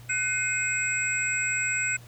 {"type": "tone cluster", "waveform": "sine", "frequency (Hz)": [1500, 2126, 2516, 7710], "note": ["F#6", "C7", "D#7", "B8"], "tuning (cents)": [23, 27, 19, -43], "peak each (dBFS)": -30, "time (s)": [0.09, 1.97], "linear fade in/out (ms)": 10, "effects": ["added 120 Hz sine -45 dBFS peak until 2.07 s", "pink hiss -53 dBFS RMS until 2.07 s"]}